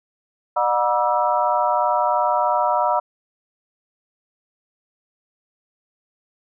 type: tone cluster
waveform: sine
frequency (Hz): 605 / 728 / 961 / 1183 / 1322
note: D#5 / F#5 / B5 / D6 / E6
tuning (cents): -49 / -28 / -48 / +12 / +5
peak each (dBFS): -23 / -22 / -20 / -28 / -25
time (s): 0.56-3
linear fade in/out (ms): 10
effects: none